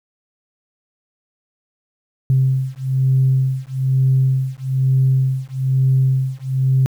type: beating tone pair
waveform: sine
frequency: 131.4 / 132.5 Hz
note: C3 / C3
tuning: +8 / +22 cents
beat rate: 1.1 Hz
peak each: -16 dBFS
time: 2.3-6.86 s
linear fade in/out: 0 ms
effects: tanh soft clip ceiling -6 dBFS + 8-bit